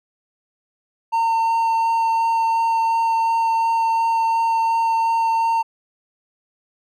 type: tone with vibrato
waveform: triangle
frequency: 910 Hz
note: A#5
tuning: 42 cents flat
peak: -14 dBFS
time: 1.12-5.63 s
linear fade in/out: 20 ms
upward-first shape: sine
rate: 2.8 Hz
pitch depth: 8 cents each way
effects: none